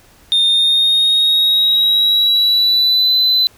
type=tone with pitch glide; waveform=triangle; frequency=3647 to 4023 Hz; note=A#7 to B7; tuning=-39 to +31 cents; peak=-8 dBFS; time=0.32-3.47 s; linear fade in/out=0 ms; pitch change=+170 cents; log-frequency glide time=0.48-3.16 s; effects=tanh soft clip ceiling -4 dBFS + pink hiss -48 dBFS RMS until 3.57 s